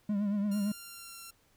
triangle tone with vibrato, 204.2 Hz, G#3, 29 cents flat, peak -26 dBFS, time 0.09-0.72 s, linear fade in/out 5 ms, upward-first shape triangle, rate 8.8 Hz, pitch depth 69 cents each way
5% pulse tone with pitch glide, 1396.9 to 1364.2 Hz, F6 to F6, 0 to -41 cents, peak -34 dBFS, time 0.51-1.31 s, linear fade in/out 10 ms, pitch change -41 cents, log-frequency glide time 0.67-1.2 s
effects pink hiss -68 dBFS RMS until 1.56 s

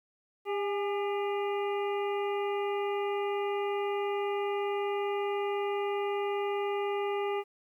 harmonic tone with a mistuned harmonic, 402.3 Hz, G4, 45 cents sharp, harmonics 1 / 2 / 3 / 5 / 6 / 7, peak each -30 / -36 / -40 / -44 / -46 / -47 dBFS, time 0.45-7.44 s, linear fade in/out 50 ms, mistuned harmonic 2, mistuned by +49 cents, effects 11-bit

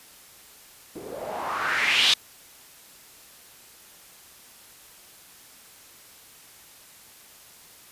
blue noise with low-pass filter sweep, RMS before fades -25 dBFS, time 0.95-2.14 s, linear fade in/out 5 ms, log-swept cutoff 330 to 3900 Hz, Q 3.3, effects white hiss -50 dBFS RMS until 7.91 s + resampled to 32000 Hz

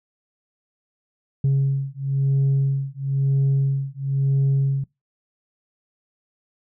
sine beating tone pair, 136.5 / 137.5 Hz, C#3 / C#3, -26 / -14 cents, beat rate 1 Hz, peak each -19 dBFS, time 1.44-4.84 s, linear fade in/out 5 ms, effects noise-tail reverb RT60 0.2 s tail -23 dB re dry + tanh soft clip ceiling -14 dBFS

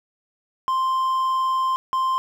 triangle tone pair in turn, 1046.5 / 1046.5 Hz, C6 / C6, 0 / 0 cents, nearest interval unison, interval 0 cents, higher neither, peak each -17 dBFS, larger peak neither, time 0.68-1.76 / 1.93-2.18 s, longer first, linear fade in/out 0 ms, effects none

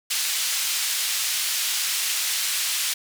pink band-pass noise, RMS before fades -25 dBFS, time 0.1-2.94 s, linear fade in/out 10 ms, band 2900 to 14000 Hz, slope 12 dB/octave, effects none

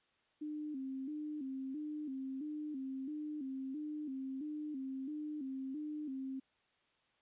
sine tone with vibrato, 283.3 Hz, C#4, 38 cents sharp, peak -39 dBFS, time 0.41-6.4 s, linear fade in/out 10 ms, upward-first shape square, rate 1.5 Hz, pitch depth 110 cents each way, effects white hiss -75 dBFS RMS until 7.21 s + resampled to 8000 Hz

